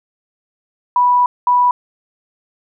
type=tone bursts at uneven times; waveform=sine; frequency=983 Hz; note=B5; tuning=8 cents flat; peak=-9 dBFS; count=2; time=0.96-1.26 / 1.47-1.71 s; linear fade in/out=2 ms; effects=none